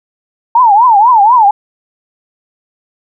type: tone with vibrato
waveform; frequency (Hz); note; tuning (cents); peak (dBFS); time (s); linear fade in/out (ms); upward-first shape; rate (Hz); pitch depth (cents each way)
sine; 899; A5; +37; -3; 0.55-1.51; 5; triangle; 4.1; 250
effects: none